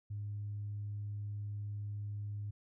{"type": "tone", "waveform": "sine", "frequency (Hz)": 103.2, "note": "G#2", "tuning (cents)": -10, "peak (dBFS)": -37, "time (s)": [0.1, 2.51], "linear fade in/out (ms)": 10, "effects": ["tanh soft clip ceiling -33 dBFS"]}